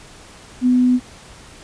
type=tone; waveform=sine; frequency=250 Hz; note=B3; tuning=21 cents sharp; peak=-11 dBFS; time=0.61-1 s; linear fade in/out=50 ms; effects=pink hiss -42 dBFS RMS until 1.63 s + resampled to 22050 Hz